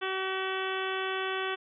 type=harmonic tone; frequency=379.9 Hz; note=F#4; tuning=46 cents sharp; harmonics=1 / 2 / 3 / 4 / 5 / 6 / 7 / 8 / 9; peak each=-34 / -39 / -37 / -37 / -40 / -44 / -41 / -42 / -42 dBFS; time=0.01-1.56 s; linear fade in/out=20 ms; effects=none